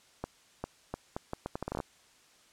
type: accelerating click train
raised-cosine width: 1 ms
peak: -20 dBFS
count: 14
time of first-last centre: 0.24-1.802 s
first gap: 400 ms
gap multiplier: 0.75
effects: white hiss -62 dBFS RMS until 2.52 s + low-pass 8000 Hz 12 dB/octave